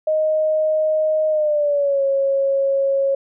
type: tone with pitch glide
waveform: sine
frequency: 622.3 to 548 Hz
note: D#5 to C#5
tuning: 0 to -20 cents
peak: -15 dBFS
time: 0.07-3.15 s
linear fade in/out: 5 ms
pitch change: -220 cents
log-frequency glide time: 1.29-2.03 s
effects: none